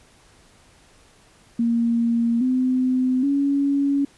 sine tone with pitch steps, 233.1 / 255.7 / 280.4 Hz, A#3 / C4 / C#4, 0 / -40 / +20 cents, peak -17 dBFS, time 1.59-4.05 s, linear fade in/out 5 ms, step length 820 ms, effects pink hiss -54 dBFS RMS until 4.17 s + resampled to 24000 Hz

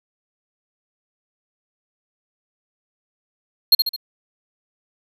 square tone with echo, 4243 Hz, C8, 23 cents sharp, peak -8 dBFS, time 3.72-3.75 s, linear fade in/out 5 ms, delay 71 ms, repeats 3, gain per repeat -6 dB, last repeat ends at 3.963 s, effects none

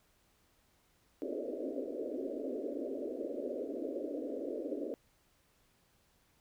pink band-pass noise, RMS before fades -39 dBFS, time 1.22-4.94 s, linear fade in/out 0 ms, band 250 to 620 Hz, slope 96 dB/octave, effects pink hiss -71 dBFS RMS until 6.4 s

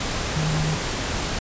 sine tone in noise, 155.56 Hz, D#3, in tune, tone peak -21 dBFS, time 0.36-0.75 s, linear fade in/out 5 ms, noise pink, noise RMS -26 dBFS, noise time 0-1.39 s, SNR +2 dB, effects resampled to 16000 Hz

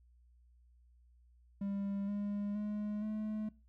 triangle tone with pitch steps, 199.1 / 204.1 / 209.2 / 214.5 Hz, G3 / G#3 / G#3 / A3, +27 / -30 / +13 / -44 cents, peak -33 dBFS, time 1.61-3.49 s, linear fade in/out 5 ms, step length 470 ms, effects noise-tail reverb RT60 0.3 s tail -21 dB re dry + added 60 Hz sine -62 dBFS peak until 3.68 s

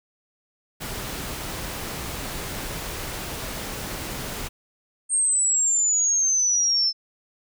pink noise, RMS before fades -32 dBFS, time 0.8-4.49 s, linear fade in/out 20 ms
sine exponential sweep, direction down, 8640 to 5274 Hz, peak -18 dBFS, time 5.09-6.93 s, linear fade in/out 50 ms
effects none

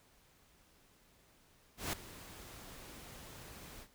pink noise with ADSR envelope, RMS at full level -35 dBFS, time 1.77-3.88 s, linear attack 160 ms, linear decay 5 ms, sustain -17 dB, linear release 70 ms, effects pink hiss -67 dBFS RMS until 3.94 s

